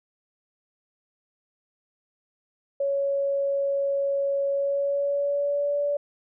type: tone with pitch glide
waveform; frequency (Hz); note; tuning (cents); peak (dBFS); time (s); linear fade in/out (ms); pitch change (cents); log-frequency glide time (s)
sine; 557 to 576.6; C#5 to D5; +8 to -32; -22; 2.8-5.97; 5; +60; 4.51-5.78
effects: none